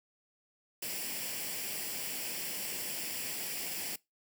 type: noise with comb filter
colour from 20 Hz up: white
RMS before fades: -38 dBFS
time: 0.82-3.96 s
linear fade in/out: 5 ms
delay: 0.39 ms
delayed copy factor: +0.6
effects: noise-tail reverb RT60 0.2 s tail -22 dB re dry + high-pass 150 Hz 12 dB/octave